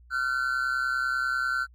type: tone pair together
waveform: triangle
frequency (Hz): 1381 / 1511.1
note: F6 / F#6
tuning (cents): -20 / +36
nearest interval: major second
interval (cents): 156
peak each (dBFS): -26 / -26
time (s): 0.1-1.67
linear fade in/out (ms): 50
effects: added 60 Hz sine -51 dBFS peak until 1.74 s + AAC 64 kbps